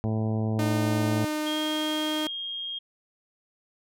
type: harmonic tone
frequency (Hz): 109.7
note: A2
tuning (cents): -5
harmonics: 1 / 2 / 3 / 4 / 5 / 6 / 7 / 8 / 9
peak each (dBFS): -26 / -29 / -37 / -37 / -41 / -40 / -42 / -50 / -50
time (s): 0.04-1.25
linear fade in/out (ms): 0
type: tone with pitch glide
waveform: sawtooth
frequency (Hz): 305 to 307.3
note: D#4 to D#4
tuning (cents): -34 to -21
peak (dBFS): -23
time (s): 0.59-2.27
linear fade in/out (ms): 2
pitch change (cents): +13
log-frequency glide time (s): 1.49-1.57
type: tone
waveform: sine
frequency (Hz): 3239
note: G#7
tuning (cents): -44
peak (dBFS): -31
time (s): 1.46-2.79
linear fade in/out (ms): 10
effects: none